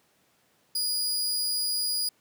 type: tone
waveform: sawtooth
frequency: 4898 Hz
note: D#8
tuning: 28 cents flat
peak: -23 dBFS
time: 0.75-2.09 s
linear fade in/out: 5 ms
effects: pink hiss -66 dBFS RMS until 2.2 s + high-pass 150 Hz 12 dB/octave